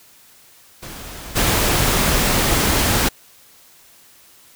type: noise with level steps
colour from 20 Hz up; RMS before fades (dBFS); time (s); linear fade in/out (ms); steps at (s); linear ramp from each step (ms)
pink; -34 / -17; 0.82-3.09; 10; 1.35; 20
effects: white hiss -49 dBFS RMS until 4.55 s